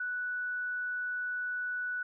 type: tone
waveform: sine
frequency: 1480 Hz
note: F#6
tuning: in tune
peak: -32 dBFS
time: 0-2.03 s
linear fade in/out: 5 ms
effects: none